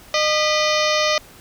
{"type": "harmonic tone with a mistuned harmonic", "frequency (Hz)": 610, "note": "D#5", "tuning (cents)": -34, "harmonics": [1, 2, 3, 4, 5, 6, 7, 8, 9, 10], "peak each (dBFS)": [-20, -23, -25, -26, -27, -28, -28, -29, -30, -30], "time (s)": [0.14, 1.18], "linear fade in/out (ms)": 2, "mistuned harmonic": 3, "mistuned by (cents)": 130, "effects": ["pink hiss -45 dBFS RMS until 1.4 s"]}